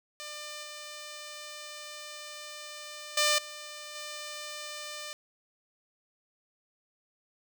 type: tone with level steps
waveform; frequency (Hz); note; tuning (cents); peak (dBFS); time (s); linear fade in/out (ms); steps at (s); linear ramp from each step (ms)
5% pulse; 598; D5; +31; -28 / -30 / -12 / -30 / -27; 0.2-5.13; 0; 0.63 / 3.17 / 3.38 / 3.95; 5
effects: none